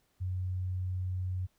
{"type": "tone", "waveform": "sine", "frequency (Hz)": 92, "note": "F#2", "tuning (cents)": -9, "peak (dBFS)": -31, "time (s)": [0.2, 1.47], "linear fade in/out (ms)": 20, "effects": ["pink hiss -73 dBFS RMS until 1.58 s"]}